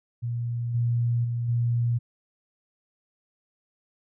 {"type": "tone with level steps", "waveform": "sine", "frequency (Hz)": 118.8, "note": "A#2", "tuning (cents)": 33, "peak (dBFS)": [-26, -21, -25, -21], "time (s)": [0.22, 1.99], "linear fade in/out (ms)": 20, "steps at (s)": [0.74, 1.24, 1.48], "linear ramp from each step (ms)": 10, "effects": []}